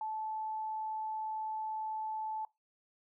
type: tone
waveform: sine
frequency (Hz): 871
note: A5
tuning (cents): -18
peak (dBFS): -35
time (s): 0.01-2.45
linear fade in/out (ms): 2
effects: noise-tail reverb RT60 0.2 s tail -21 dB re dry